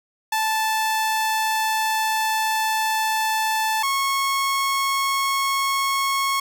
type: tone pair in turn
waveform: sawtooth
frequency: 877 / 1095.4 Hz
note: A5 / C#6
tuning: -6 / -21 cents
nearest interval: major third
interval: 385 cents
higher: second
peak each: -16 dBFS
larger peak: neither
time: 0.32-3.83 / 3.83-6.4 s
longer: first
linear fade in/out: 5 ms
effects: none